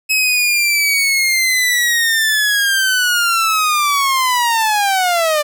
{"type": "linear sweep", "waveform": "sawtooth", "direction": "down", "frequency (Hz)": [2571, 587], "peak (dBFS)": -9, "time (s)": [0.09, 5.43], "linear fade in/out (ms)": 20, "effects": []}